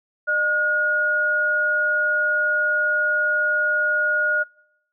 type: tone pair together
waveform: sine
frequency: 605.4 / 1440 Hz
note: D#5 / F#6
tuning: -48 / -47 cents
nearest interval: octave + minor third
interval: 1501 cents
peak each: -27 / -18 dBFS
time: 0.27-4.44 s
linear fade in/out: 20 ms
effects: noise-tail reverb RT60 0.8 s tail -26 dB re dry